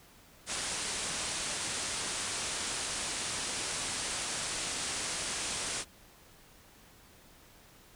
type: low-pass noise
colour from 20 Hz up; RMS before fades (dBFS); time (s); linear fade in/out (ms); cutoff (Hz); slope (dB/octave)
white; -36; 0.46-5.85; 50; 9800; 96
effects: pink hiss -58 dBFS RMS until 7.95 s